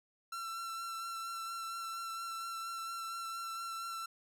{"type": "tone with vibrato", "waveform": "45% pulse", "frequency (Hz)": 1349, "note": "E6", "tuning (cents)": 40, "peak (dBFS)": -39, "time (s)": [0.32, 4.06], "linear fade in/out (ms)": 5, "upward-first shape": "sine", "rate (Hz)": 4.3, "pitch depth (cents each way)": 17, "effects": []}